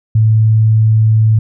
sine tone, 109.9 Hz, A2, 2 cents flat, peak -6 dBFS, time 0.15-1.39 s, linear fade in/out 5 ms, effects none

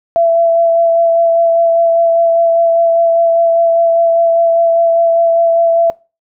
sine tone with vibrato, 670 Hz, E5, 28 cents sharp, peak -7 dBFS, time 0.16-5.9 s, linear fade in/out 0 ms, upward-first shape triangle, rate 5 Hz, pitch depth 16 cents each way, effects noise-tail reverb RT60 0.3 s tail -23 dB re dry

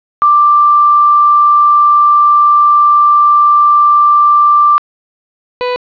sine / 30% pulse tone pair in turn, 1179 / 495.7 Hz, D6 / B4, +6 / +6 cents, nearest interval octave + minor third, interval 1500 cents, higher first, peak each -4 / -10 dBFS, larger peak first, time 0.22-4.78 / 5.61-5.76 s, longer first, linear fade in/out 0 ms, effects resampled to 11025 Hz + 7-bit

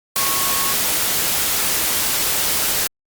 sine tone in noise, 1098 Hz, C#6, 17 cents flat, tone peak -26 dBFS, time 0.16-0.73 s, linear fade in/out 0 ms, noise white, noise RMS -19 dBFS, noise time 0.16-2.87 s, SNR -10 dB, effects Opus 48 kbps

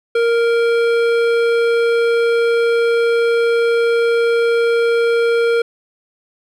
sine tone with hard clipping, 466.2 Hz, A#4, in tune, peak -14 dBFS, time 0.15-5.62 s, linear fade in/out 5 ms, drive 13 dB, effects none

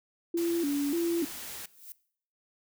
sine tone with vibrato, 311.1 Hz, D#4, in tune, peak -26 dBFS, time 0.34-1.25 s, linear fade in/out 5 ms, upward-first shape square, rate 1.7 Hz, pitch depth 150 cents each way
white noise, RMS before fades -41 dBFS, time 0.37-1.66 s, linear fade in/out 5 ms
violet noise with exponential growth, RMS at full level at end -42 dBFS, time 1.52-1.92 s, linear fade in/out 0 ms, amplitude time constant 85 ms
effects noise-tail reverb RT60 0.6 s tail -20 dB re dry

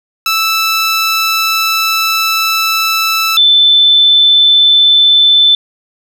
15% pulse / sine tone pair in turn, 1318.5 / 3524 Hz, E6 / A7, 0 / +2 cents, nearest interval octave + perfect fourth, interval 1702 cents, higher second, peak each -4 dBFS, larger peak neither, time 0.26-3.37 / 3.37-5.55 s, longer first, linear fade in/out 2 ms, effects none

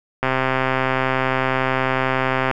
click train, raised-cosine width 0.5 ms, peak -4 dBFS, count 300, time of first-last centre 0.23-2.512 s, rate 131 Hz, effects none

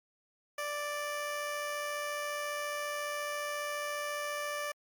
15% pulse tone with amplitude modulation, 587.3 Hz, D5, in tune, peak -27 dBFS, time 0.58-4.72 s, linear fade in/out 5 ms, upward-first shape sine, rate 94.5 Hz, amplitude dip 25%, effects Opus 48 kbps

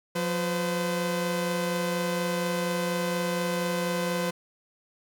sawtooth tone pair together, 177.8 / 509.2 Hz, F3 / C5, +31 / -47 cents, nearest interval octave + tritone, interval 1822 cents, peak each -25 dBFS, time 0.15-4.31 s, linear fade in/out 10 ms, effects none

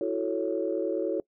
sine chord, F# minor seventh, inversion third, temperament equal, 329.6 / 370 / 440 / 554.4 Hz, E4 / F#4 / A4 / C#5, 0 / 0 / 0 / 0 cents, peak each -31 dBFS, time 0.01-1.2 s, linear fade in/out 2 ms, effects noise-tail reverb RT60 0.1 s tail -23 dB re dry + tanh soft clip ceiling -15 dBFS

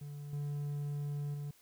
triangle tone with level steps, 144.9 Hz, D3, 23 cents flat, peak -40 / -33 / -36 dBFS, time 0.01-1.51 s, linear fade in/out 5 ms, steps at 0.33 / 1.34 s, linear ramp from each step 2 ms, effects white hiss -65 dBFS RMS until 1.61 s

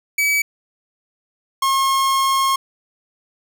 45% pulse tone pair in turn, 2285 / 1078.4 Hz, D7 / C#6, -48 / -48 cents, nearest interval octave + minor second, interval 1300 cents, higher first, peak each -15 dBFS, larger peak neither, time 0.18-0.42 / 1.62-2.56 s, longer second, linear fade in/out 5 ms, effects none

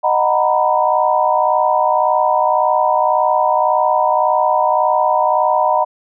sine chord, B major seventh, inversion first, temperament just, 617.4 / 740.8 / 926 / 987.8 Hz, D#5 / F#5 / A#5 / B5, -14 / +2 / -12 / 0 cents, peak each -17 dBFS, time 0.03-5.85 s, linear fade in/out 20 ms, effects none

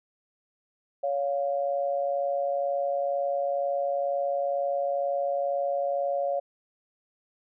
sine tone pair together, 560.9 / 703 Hz, C#5 / F5, +20 / +11 cents, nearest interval major third, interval 391 cents, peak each -26 / -30 dBFS, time 1.03-6.4 s, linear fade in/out 10 ms, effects none

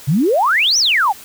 sine exponential two-way sweep, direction up then down, 125.6 to 6130 to 728 Hz, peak -11 dBFS, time 0.07-1.13 s, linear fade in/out 20 ms, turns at 0.78 s, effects white hiss -38 dBFS RMS until 1.24 s

